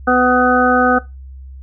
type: harmonic tone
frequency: 250.3 Hz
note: B3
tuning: 23 cents sharp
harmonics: 1 / 2 / 3 / 5 / 6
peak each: -16 / -16 / -16 / -16 / -16 dBFS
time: 0.07-0.99 s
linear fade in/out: 10 ms
effects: noise-tail reverb RT60 0.2 s tail -18 dB re dry + added 66 Hz sine -31 dBFS peak until 1.62 s